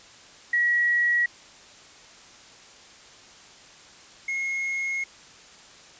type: tone pair in turn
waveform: sine / triangle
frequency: 1918 / 2160 Hz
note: A#6 / C#7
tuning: +49 / -45 cents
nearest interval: major second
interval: 206 cents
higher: second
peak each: -19 / -24 dBFS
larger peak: first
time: 0.53-1.26 / 4.28-5.04 s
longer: second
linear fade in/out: 5 ms
effects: white hiss -49 dBFS RMS until 5.99 s + resampled to 16000 Hz